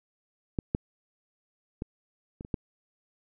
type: clicks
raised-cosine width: 3 ms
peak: -15 / -12 / -20 / -26 / -30 / -15 dBFS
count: 6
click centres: 0.588 / 0.749 / 1.821 / 2.409 / 2.449 / 2.542 s
effects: none